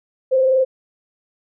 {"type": "tone with frequency modulation", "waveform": "sine", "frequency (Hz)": 523.3, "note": "C5", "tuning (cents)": 0, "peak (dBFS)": -12, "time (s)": [0.31, 0.65], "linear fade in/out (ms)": 20, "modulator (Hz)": 23.4, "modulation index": 0.4, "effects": []}